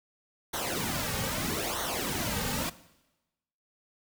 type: noise with flanger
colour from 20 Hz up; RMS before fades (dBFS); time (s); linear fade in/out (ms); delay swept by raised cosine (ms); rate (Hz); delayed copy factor
pink; -32; 0.53-2.7; 10; 0.4 to 3; 0.78; -0.8
effects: noise-tail reverb RT60 1.0 s tail -18 dB re dry